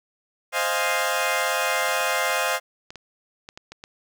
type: chord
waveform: 15% pulse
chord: F minor seventh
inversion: second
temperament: equal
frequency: 523.3 / 622.3 / 698.5 / 830.6 Hz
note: C5 / Eb5 / F5 / Ab5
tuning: 0 / 0 / 0 / 0 cents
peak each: -20 / -21 / -20 / -23 dBFS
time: 0.52-2.6 s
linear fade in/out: 50 ms
type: clicks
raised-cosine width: 0.2 ms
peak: -22 dBFS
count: 10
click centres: 1.827 / 1.888 / 2.009 / 2.299 / 2.905 / 2.957 / 3.489 / 3.575 / 3.72 / 3.839 s
effects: none

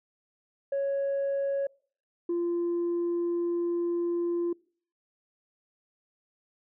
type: tone pair in turn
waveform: sine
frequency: 554.4 / 344.8 Hz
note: C#5 / F4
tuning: 0 / -22 cents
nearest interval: minor sixth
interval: 822 cents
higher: first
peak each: -24 dBFS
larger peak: neither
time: 0.72-1.67 / 2.29-4.53 s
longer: second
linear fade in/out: 5 ms
effects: noise-tail reverb RT60 0.5 s tail -26 dB re dry + tanh soft clip ceiling -24 dBFS

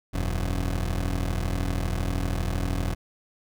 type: tone pair together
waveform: 20% pulse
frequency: 40 / 92.7 Hz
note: D#1 / F#2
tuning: +49 / +4 cents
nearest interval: octave + minor third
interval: 1455 cents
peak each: -21 / -26 dBFS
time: 0.13-2.95 s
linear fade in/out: 20 ms
effects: none

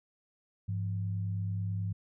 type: tone pair together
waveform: sine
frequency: 101.68 / 171 Hz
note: G#2 / F3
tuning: -36 / -36 cents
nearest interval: major sixth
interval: 900 cents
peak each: -31 / -40 dBFS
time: 0.68-1.93 s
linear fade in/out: 10 ms
effects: none

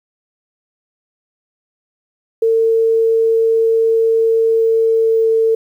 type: tone with pitch glide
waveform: sine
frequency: 451.6 to 448.7 Hz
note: A4 to A4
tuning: +45 to +34 cents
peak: -10 dBFS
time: 2.42-5.55 s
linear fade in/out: 5 ms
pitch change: -11 cents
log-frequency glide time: 4.49-5.25 s
effects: 8-bit

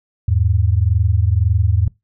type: tone pair together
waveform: sine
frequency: 82.3 / 104.18 Hz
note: E2 / G#2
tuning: -2 / +6 cents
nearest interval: major third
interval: 408 cents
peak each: -15 dBFS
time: 0.28-1.88 s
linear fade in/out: 5 ms
effects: noise-tail reverb RT60 0.2 s tail -23 dB re dry

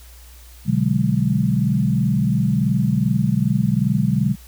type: chord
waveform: sine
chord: G# half-diminished seventh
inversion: first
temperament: equal with one note detuned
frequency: 124.47 / 146.83 / 185 / 207.7 Hz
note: B2 / D3 / F#3 / G#3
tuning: +14 / 0 / 0 / 0 cents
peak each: -21 dBFS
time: 0.65-4.36 s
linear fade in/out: 50 ms
effects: added 60 Hz sine -41 dBFS peak until 4.47 s + white hiss -48 dBFS RMS until 4.47 s

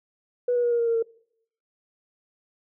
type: tone with pitch steps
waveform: sine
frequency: 490 / 484.1 / 478.3 / 472.5 / 466.8 / 461.2 / 455.6 Hz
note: B4 / B4 / A#4 / A#4 / A#4 / A#4 / A#4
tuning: -14 / -35 / +44 / +23 / +2 / -19 / -40 cents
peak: -19 dBFS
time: 0.48-1.026 s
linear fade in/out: 5 ms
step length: 78 ms
effects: noise-tail reverb RT60 0.7 s tail -23 dB re dry + tanh soft clip ceiling -15 dBFS

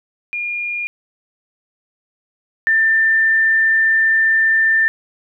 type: tone pair in turn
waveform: sine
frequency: 2420 / 1787.5 Hz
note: D#7 / A6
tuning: -49 / +27 cents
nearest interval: perfect fourth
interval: 524 cents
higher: first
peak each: -20 / -11 dBFS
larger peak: second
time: 0.33-0.87 / 2.67-4.88 s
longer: second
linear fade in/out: 0 ms
effects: none

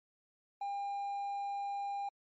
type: tone with hard clipping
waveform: triangle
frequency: 802 Hz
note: G5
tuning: 39 cents sharp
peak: -36 dBFS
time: 0.61-2.09 s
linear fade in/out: 5 ms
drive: 5 dB
effects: MP3 32 kbps

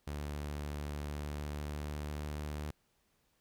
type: tone with pitch glide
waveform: sawtooth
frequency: 73.42 to 74.66 Hz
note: D2 to D2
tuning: 0 to +29 cents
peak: -34 dBFS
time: 0.07-2.71 s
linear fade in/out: 5 ms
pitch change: +29 cents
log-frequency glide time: 0.99-2.5 s
effects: pink hiss -75 dBFS RMS until 3.4 s

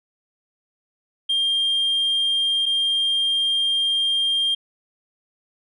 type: tone pair in turn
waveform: sine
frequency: 3201 / 3201 Hz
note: G7 / G7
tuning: +36 / +36 cents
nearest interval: unison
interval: 0 cents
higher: neither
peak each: -16 dBFS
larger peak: neither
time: 1.29-2.66 / 2.66-4.55 s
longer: second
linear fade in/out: 10 ms
effects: tanh soft clip ceiling -16 dBFS

